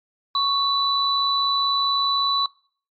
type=tone pair together; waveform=sine; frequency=1109 / 3968 Hz; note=C#6 / B7; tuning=0 / +7 cents; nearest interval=octave + minor seventh; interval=2207 cents; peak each=-21 dBFS; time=0.35-2.46 s; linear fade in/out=2 ms; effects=noise-tail reverb RT60 0.5 s tail -23 dB re dry + MP3 48 kbps